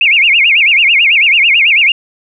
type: tone with vibrato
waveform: sine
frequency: 2455 Hz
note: D#7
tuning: 24 cents flat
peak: -5 dBFS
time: 0.01-1.92 s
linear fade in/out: 2 ms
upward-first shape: sine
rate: 9.1 Hz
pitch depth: 260 cents each way
effects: none